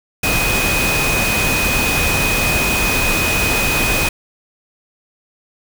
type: tone in noise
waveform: sine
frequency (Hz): 2500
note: D#7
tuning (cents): +8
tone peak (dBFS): -18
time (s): 0.23-4.09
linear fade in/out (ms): 5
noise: pink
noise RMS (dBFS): -18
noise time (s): 0.23-4.09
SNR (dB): -3
effects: none